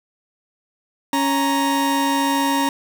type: tone pair together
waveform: 40% pulse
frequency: 277.2 / 933.4 Hz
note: C#4 / A#5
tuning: 0 / +2 cents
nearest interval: octave + major sixth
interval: 2102 cents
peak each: -19 dBFS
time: 1.13-2.69 s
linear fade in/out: 2 ms
effects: 7-bit